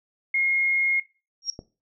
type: tone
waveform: sine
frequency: 2148 Hz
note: C7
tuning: 45 cents sharp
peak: -20 dBFS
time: 0.34-1 s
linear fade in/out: 5 ms
type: tone with exponential growth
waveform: sine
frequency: 5588 Hz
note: F8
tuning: in tune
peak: -20 dBFS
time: 1.42-1.5 s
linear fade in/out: 1 ms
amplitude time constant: 17 ms
type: click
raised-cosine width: 2 ms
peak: -23 dBFS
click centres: 1.591 s
effects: noise-tail reverb RT60 0.3 s tail -17 dB re dry